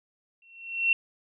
sine tone with exponential growth, 2718 Hz, F7, 48 cents flat, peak -17 dBFS, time 0.42-0.93 s, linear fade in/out 2 ms, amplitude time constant 110 ms, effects none

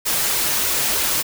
white noise with flanger, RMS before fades -20 dBFS, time 0.05-1.23 s, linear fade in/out 20 ms, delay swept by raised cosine 1.9 to 7.3 ms, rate 3.2 Hz, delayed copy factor +0.7, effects none

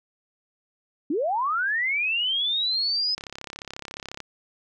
sine linear sweep, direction up, 261.9 to 5100 Hz, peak -22 dBFS, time 1.1-3.15 s, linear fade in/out 5 ms
click train, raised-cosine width 0.2 ms, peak -18 dBFS, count 36, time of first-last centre 3.18-4.203 s, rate 34.2 Hz
effects none

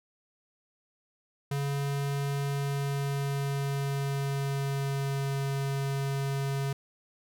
square tone with pitch glide, 140.5 to 137.93 Hz, C#3 to C#3, +24 to -8 cents, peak -29 dBFS, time 1.51-6.73 s, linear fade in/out 5 ms, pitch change -32 cents, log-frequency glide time 2.43-5.35 s, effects none

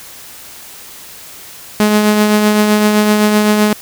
sawtooth tone with tremolo, 211 Hz, G#3, 28 cents sharp, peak -3 dBFS, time 1.8-3.73 s, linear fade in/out 0 ms, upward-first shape triangle, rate 7.8 Hz, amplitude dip 40%, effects white hiss -34 dBFS RMS until 3.81 s

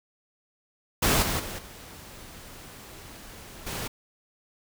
pink noise with level steps, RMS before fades -22 / -28 / -36 / -45 / -33 dBFS, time 1.02-3.88 s, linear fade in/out 10 ms, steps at 1.22 / 1.39 / 1.58 / 3.66 s, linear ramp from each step 10 ms, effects none

